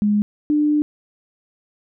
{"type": "tone pair in turn", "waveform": "sine", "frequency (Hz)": [207.7, 298.4], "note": ["G#3", "D4"], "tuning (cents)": [0, 28], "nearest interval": "tritone", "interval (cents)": 628, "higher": "second", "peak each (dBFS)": -14, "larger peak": "neither", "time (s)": [[0.02, 0.22], [0.5, 0.82]], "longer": "second", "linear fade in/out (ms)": 0, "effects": []}